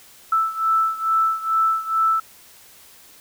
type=beating tone pair; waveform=sine; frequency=1318.5 / 1320.8 Hz; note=E6 / E6; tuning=0 / +3 cents; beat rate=2.3 Hz; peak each=-19 / -22 dBFS; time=0.32-2.2 s; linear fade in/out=5 ms; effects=white hiss -48 dBFS RMS until 3.2 s

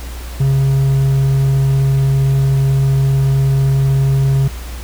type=tone; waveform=triangle; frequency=135.8 Hz; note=C#3; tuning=35 cents flat; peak=-8 dBFS; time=0.4-4.48 s; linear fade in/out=5 ms; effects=added 60 Hz sine -25 dBFS peak until 4.83 s + pink hiss -34 dBFS RMS until 4.83 s

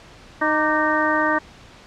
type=harmonic tone with a mistuned harmonic; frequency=308.5 Hz; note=D#4; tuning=15 cents flat; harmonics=1 / 2 / 3 / 4 / 5 / 6; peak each=-24 / -24 / -24 / -24 / -24 / -24 dBFS; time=0.41-1.39 s; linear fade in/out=10 ms; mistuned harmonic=4; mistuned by=-77 cents; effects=pink hiss -45 dBFS RMS until 1.86 s + low-pass 5000 Hz 12 dB/octave

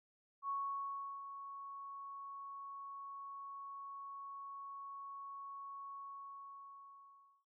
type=tone with ADSR envelope; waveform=sine; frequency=1108.7 Hz; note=C#6; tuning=in tune; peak=-36 dBFS; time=0.42-7.45 s; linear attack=69 ms; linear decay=730 ms; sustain=-10 dB; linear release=1500 ms; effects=none

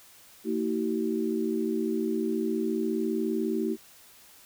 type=tone cluster; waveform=sine; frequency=227 / 321.4 / 381.2 Hz; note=A#3 / E4 / G4; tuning=-46 / -44 / -48 cents; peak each=-30 dBFS; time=0.44-3.77 s; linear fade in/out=50 ms; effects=white hiss -54 dBFS RMS until 4.45 s

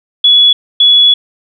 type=tone pair in turn; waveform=sine; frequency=3393 / 3393 Hz; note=G#7 / G#7; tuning=+36 / +36 cents; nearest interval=unison; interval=0 cents; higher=neither; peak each=-3 dBFS; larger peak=neither; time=0.24-0.53 / 0.8-1.14 s; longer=second; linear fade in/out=5 ms; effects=none

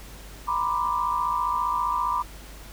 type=tone cluster; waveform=sine; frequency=962 / 1017 / 1183 Hz; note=B5 / C6 / D6; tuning=-46 / -50 / +12 cents; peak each=-27 dBFS; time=0.47-2.23 s; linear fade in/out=20 ms; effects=added 50 Hz sine -42 dBFS peak until 2.72 s + pink hiss -46 dBFS RMS until 2.72 s

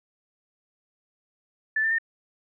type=tone with pitch steps; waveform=sine; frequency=1751 / 1785.7 / 1821.1 Hz; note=A6 / A6 / A#6; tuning=-9 / +25 / -41 cents; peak=-21 dBFS; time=1.76-1.985 s; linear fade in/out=5 ms; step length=75 ms; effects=none

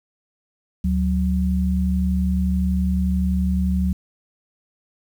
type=tone pair together; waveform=sine; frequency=73.33 / 185 Hz; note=D2 / F#3; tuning=-2 / 0 cents; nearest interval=octave + major third; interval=1602 cents; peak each=-20 dBFS; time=0.84-3.93 s; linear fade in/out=5 ms; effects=8-bit

